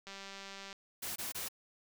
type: click train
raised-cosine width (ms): 0.2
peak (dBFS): -30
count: 130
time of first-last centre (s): 0.07-0.728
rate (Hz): 196
type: noise bursts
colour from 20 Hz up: white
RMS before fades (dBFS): -40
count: 3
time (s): 1.02-1.486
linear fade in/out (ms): 10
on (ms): 140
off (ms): 23
effects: none